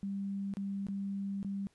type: tone with dropouts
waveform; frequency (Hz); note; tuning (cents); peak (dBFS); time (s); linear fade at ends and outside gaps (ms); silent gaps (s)
sine; 197.6; G3; +14; -34; 0.03-1.67; 0; 0.538-0.57 / 0.868-0.885 / 1.429-1.447
effects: pink hiss -71 dBFS RMS until 1.74 s + resampled to 24000 Hz

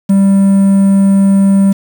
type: tone with quantisation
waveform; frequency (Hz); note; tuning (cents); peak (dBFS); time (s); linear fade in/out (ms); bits
triangle; 196; G3; 0; -3; 0.09-1.73; 10; 5
effects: none

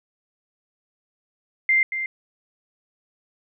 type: tone with echo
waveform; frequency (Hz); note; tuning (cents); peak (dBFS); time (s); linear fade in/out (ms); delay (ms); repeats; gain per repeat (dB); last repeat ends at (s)
sine; 2093; C7; 0; -15; 1.69-1.83; 2; 230; 1; -9; 2.06
effects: none

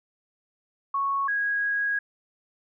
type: tone pair in turn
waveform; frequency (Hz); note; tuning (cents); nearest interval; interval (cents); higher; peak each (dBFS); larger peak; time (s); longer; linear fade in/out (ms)
sine; 1106 / 1649; C#6 / G#6; -4 / -13; perfect fifth; 691; second; -23; neither; 0.94-1.28 / 1.28-1.99; second; 5
effects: none

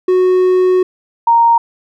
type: tone pair in turn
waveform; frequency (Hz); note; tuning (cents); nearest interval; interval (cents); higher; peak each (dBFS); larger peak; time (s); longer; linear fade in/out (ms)
triangle / sine; 368.1 / 930.1; F#4 / A#5; -9 / -4; octave + major third; 1605; second; -6; neither; 0.08-0.83 / 1.27-1.58; first; 5
effects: none

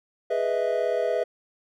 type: chord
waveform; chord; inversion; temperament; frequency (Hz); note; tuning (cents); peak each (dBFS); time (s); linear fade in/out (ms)
triangle; E major seventh; first; equal; 415.3 / 493.9 / 622.3 / 659.3; G#4 / B4 / D#5 / E5; 0 / 0 / 0 / 0; -28 / -25 / -27 / -25; 0.3-1.24; 10
effects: none

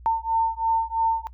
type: beating tone pair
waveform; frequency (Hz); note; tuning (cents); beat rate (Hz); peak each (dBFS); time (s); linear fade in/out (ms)
sine; 902 / 905; A5 / A5; +43 / +48; 3; -23; 0.06-1.27; 0
effects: noise-tail reverb RT60 0.1 s tail -21 dB re dry + added 60 Hz sine -42 dBFS peak until 1.33 s

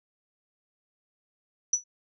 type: tone with exponential decay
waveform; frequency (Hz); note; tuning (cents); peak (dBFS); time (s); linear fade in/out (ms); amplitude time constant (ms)
sine; 5920; F#8; 0; -17; 1.73-1.84; 5; 22
effects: none

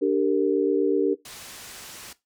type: chord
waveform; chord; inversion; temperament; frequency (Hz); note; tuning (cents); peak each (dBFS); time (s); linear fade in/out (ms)
sine; G minor; second; equal with one note detuned; 293.7 / 392 / 460; D4 / G4 / Bb4; 0 / 0 / -23; -23; 0.01-1.15; 20
type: low-pass noise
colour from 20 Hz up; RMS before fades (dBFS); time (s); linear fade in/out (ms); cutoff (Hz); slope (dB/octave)
white; -42; 1.25-2.13; 5; 9300; 12
effects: noise-tail reverb RT60 0.2 s tail -17 dB re dry

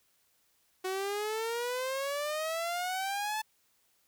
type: exponential sweep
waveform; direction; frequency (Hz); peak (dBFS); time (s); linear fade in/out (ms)
sawtooth; up; 370 to 877; -28; 0.84-3.42; 10
effects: white hiss -71 dBFS RMS until 4.07 s

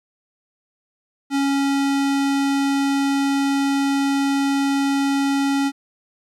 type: tone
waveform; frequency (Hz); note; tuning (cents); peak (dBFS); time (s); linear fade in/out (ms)
square; 277.2; C#4; 0; -18; 1.3-5.72; 50
effects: low-pass 9000 Hz 12 dB/octave + 10-bit

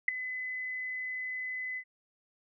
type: tone with ADSR envelope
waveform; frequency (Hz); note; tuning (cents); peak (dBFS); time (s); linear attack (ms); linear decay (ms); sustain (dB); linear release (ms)
sine; 2017; B6; +36; -18; 0.08-1.84; 5; 6; -16; 69
effects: none

